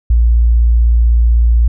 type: tone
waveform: sine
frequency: 58 Hz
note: A#1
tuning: 8 cents flat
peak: -6 dBFS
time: 0.1-1.68 s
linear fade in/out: 5 ms
effects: none